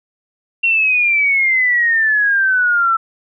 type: exponential sweep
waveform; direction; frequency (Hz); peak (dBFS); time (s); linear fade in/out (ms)
sine; down; 2749 to 1325; -11; 0.63-2.97; 10
effects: none